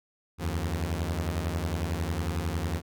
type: beating tone pair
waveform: sawtooth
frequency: 77.5 / 88.5 Hz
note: D#2 / F2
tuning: -6 / +23 cents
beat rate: 11 Hz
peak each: -27 dBFS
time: 0.38-2.82 s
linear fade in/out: 50 ms
effects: none

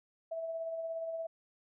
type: tone with tremolo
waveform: sine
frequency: 656 Hz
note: E5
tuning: 9 cents flat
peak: -34 dBFS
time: 0.31-1.27 s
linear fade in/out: 10 ms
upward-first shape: sine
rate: 17 Hz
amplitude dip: 35%
effects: none

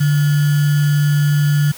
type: tone with sample-and-hold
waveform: sine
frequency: 146.83 Hz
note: D3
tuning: in tune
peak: -11 dBFS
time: 0-1.72 s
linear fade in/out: 10 ms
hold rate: 1575 Hz
effects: white hiss -36 dBFS RMS until 1.77 s

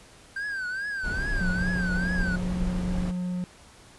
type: tone with vibrato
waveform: triangle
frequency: 1568 Hz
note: G6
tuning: in tune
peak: -27 dBFS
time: 0.36-2.36 s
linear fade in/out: 5 ms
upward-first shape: triangle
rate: 2.4 Hz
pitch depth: 140 cents each way
type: noise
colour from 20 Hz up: brown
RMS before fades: -30 dBFS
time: 1.03-3.12 s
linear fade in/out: 20 ms
type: tone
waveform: triangle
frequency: 180 Hz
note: F#3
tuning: 47 cents flat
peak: -25 dBFS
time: 1.41-3.44 s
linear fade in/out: 0 ms
effects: pink hiss -52 dBFS RMS until 3.98 s + resampled to 24000 Hz

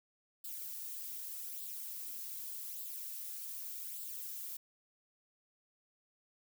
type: noise with flanger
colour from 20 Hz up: violet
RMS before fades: -44 dBFS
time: 0.44-4.57 s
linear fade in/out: 5 ms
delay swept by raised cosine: 0.24 to 3.14 ms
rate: 0.84 Hz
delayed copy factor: +0.55
effects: none

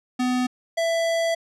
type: tone pair in turn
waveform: square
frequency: 250.8 / 664.2 Hz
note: B3 / E5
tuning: +27 / +13 cents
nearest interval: octave + perfect fourth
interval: 1686 cents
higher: second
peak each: -21 dBFS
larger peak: neither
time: 0.19-0.47 / 0.77-1.35 s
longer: second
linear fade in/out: 10 ms
effects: low-pass 8000 Hz 12 dB/octave

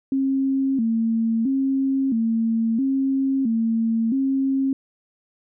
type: tone with vibrato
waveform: sine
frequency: 246.9 Hz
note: B3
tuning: in tune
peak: -18 dBFS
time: 0.12-4.73 s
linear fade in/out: 2 ms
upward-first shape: square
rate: 0.75 Hz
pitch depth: 150 cents each way
effects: none

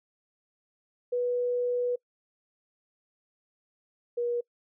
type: tone pair in turn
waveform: sine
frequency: 489.9 / 479 Hz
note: B4 / A#4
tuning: -14 / +47 cents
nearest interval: unison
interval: 39 cents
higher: first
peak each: -25 / -26 dBFS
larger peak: first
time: 1.12-1.96 / 4.17-4.41 s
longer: first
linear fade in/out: 10 ms
effects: noise-tail reverb RT60 0.1 s tail -25 dB re dry

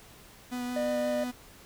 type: tone with vibrato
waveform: 45% pulse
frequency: 246.9 Hz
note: B3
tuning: in tune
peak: -32 dBFS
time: 0.51-1.32 s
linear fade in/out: 20 ms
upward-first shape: sine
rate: 5.7 Hz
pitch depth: 11 cents each way
type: tone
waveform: triangle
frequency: 602 Hz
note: D5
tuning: 43 cents sharp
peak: -26 dBFS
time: 0.76-1.24 s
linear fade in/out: 5 ms
effects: pink hiss -53 dBFS RMS until 1.65 s

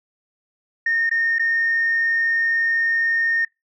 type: tone with dropouts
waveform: sine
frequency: 1834 Hz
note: A#6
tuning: 29 cents flat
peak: -16 dBFS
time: 0.86-3.45 s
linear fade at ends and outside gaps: 5 ms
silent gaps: 1.095-1.112 / 1.385-1.394 s
effects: noise-tail reverb RT60 0.2 s tail -24 dB re dry + tanh soft clip ceiling -12 dBFS

